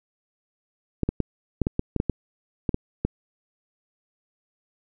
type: clicks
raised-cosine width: 3 ms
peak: -9 dBFS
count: 12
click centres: 1.033 / 1.09 / 1.203 / 1.617 / 1.669 / 1.794 / 1.963 / 2.001 / 2.097 / 2.692 / 2.744 / 3.05 s
effects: none